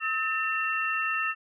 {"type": "tone cluster", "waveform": "sine", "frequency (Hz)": [1290, 1793, 2717], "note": ["E6", "A6", "F7"], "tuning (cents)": [-38, 32, -48], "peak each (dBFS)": -30, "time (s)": [0, 1.35], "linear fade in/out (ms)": 50, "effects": []}